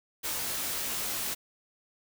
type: noise with comb filter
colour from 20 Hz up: white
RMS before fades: -33 dBFS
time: 0.23-1.35 s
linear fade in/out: 20 ms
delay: 20 ms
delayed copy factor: -0.65
effects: none